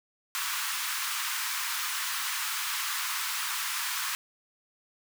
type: high-pass noise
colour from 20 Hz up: pink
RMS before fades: -32 dBFS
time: 0.35-4.15 s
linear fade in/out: 0 ms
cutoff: 1000 Hz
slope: 48 dB/octave
effects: none